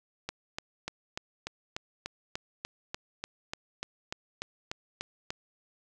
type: click train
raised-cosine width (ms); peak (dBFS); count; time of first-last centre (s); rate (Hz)
0.2; -17; 18; 0.29-5.305; 3.39
effects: none